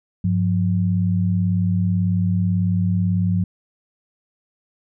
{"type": "tone pair together", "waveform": "sine", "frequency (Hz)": [100, 178.18], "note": ["G2", "F3"], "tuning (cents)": [35, 35], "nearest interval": "minor seventh", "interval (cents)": 1000, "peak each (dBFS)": -19, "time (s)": [0.24, 3.44], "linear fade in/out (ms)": 5, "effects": []}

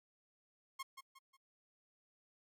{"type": "tone with echo", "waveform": "sawtooth", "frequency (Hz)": 1076, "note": "C6", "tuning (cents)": 48, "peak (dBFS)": -38, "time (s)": [0.79, 0.83], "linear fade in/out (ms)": 10, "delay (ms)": 180, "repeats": 3, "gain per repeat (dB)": -8, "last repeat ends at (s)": 1.37, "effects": ["AAC 64 kbps"]}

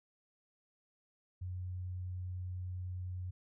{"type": "tone", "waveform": "sine", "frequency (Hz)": 91, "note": "F#2", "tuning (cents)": -28, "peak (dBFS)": -38, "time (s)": [1.41, 3.31], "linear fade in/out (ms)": 10, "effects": []}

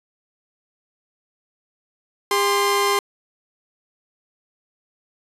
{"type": "tone pair together", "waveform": "sawtooth", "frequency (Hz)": [402.1, 1046.5], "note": ["G4", "C6"], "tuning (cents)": [44, 0], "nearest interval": "octave + perfect fourth", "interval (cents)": 1656, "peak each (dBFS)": -16, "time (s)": [2.31, 2.99], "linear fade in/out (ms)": 2, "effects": ["resampled to 32000 Hz"]}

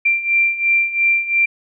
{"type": "beating tone pair", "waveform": "sine", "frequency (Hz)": [2362, 2364.9], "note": ["D7", "D7"], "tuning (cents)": [9, 11], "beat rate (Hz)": 2.9, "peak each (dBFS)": [-19, -15], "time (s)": [0.05, 1.46], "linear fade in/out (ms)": 10, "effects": []}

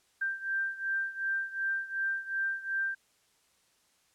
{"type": "beating tone pair", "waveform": "sine", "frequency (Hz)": [1575, 1577.7], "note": ["G6", "G6"], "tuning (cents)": [8, 11], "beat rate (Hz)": 2.7, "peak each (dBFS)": [-32, -35], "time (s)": [0.21, 2.95], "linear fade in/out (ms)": 10, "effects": ["white hiss -69 dBFS RMS until 4.14 s", "low-pass 10000 Hz 12 dB/octave"]}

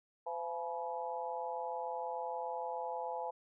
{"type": "harmonic tone with a mistuned harmonic", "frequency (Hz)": 169.9, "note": "F3", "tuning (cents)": -47, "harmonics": [3, 4, 5, 6], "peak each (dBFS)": [-42, -43, -40, -46], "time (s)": [0.26, 3.31], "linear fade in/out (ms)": 10, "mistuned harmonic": 6, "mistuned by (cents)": -75, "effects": []}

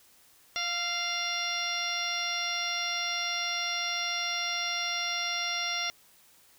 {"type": "harmonic tone with a mistuned harmonic", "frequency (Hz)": 698.5, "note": "F5", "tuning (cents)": 0, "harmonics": [1, 2, 3, 4, 5, 6, 7, 8], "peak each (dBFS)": [-40, -38, -35, -37, -36, -40, -45, -35], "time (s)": [0.56, 5.9], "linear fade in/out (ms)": 0, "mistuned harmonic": 2, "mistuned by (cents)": -25, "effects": ["white hiss -60 dBFS RMS until 6.58 s"]}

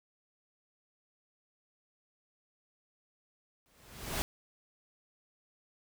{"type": "noise with exponential growth", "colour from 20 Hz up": "pink", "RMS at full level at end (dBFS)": -31, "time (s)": [3.66, 4.22], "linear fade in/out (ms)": 0, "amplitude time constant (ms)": 120, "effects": []}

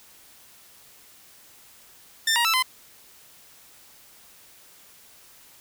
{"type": "tone with pitch steps", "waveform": "15% pulse", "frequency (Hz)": [1794, 945, 1322, 1027], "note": ["A6", "A#5", "E6", "C6"], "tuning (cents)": [33, 23, 5, -33], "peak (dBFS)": -13, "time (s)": [2.27, 2.626], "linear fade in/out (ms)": 5, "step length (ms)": 89, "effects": ["white hiss -52 dBFS RMS until 5.6 s"]}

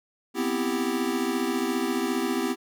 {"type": "chord", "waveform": "square", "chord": "C major seventh", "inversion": "third", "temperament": "equal", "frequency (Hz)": [246.9, 261.6, 329.6, 392], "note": ["B3", "C4", "E4", "G4"], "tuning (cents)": [0, 0, 0, 0], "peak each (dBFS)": -31, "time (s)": [0.34, 2.56], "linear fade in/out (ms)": 50, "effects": []}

